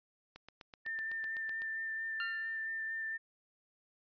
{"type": "click train", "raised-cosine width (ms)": 0.2, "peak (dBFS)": -32, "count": 11, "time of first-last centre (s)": [0.36, 1.619], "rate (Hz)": 7.94}
{"type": "tone with vibrato", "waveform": "sine", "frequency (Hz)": 1790, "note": "A6", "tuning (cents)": 29, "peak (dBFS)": -36, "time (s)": [0.85, 3.18], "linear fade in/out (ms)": 20, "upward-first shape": "sine", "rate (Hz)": 4.4, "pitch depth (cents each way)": 13}
{"type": "tone with exponential decay", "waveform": "25% pulse", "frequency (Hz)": 1396.9, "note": "F6", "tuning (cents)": 0, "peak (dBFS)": -32, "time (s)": [2.2, 2.66], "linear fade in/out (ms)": 1, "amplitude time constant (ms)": 100}
{"effects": ["resampled to 11025 Hz"]}